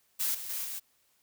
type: noise with level steps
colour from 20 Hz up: blue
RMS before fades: -30 / -40 / -35 / -38 dBFS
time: 0.19-0.8 s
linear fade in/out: 20 ms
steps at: 0.34 / 0.49 / 0.64 s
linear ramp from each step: 10 ms
effects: white hiss -70 dBFS RMS until 1.22 s